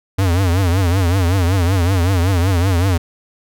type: tone with vibrato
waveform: square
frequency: 91 Hz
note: F#2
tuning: 28 cents flat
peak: -13 dBFS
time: 0.18-2.98 s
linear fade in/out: 10 ms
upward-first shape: triangle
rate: 5.3 Hz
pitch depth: 170 cents each way
effects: none